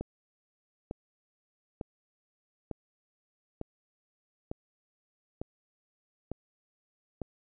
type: click train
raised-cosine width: 2 ms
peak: -22 dBFS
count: 9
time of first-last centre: 0.01-7.217 s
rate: 1.11 Hz
effects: none